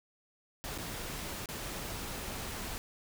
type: noise with dropouts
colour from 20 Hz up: pink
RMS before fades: -40 dBFS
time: 0.64-2.78 s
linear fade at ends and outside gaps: 0 ms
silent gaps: 0.778-0.785 / 1.458-1.488 s
effects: none